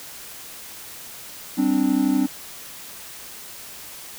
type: chord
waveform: triangle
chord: G suspended fourth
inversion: none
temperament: equal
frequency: 196 / 261.6 / 293.7 Hz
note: G3 / C4 / D4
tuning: 0 / 0 / 0 cents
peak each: -24 / -18 / -19 dBFS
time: 1.57-2.27 s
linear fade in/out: 20 ms
effects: white hiss -39 dBFS RMS until 4.18 s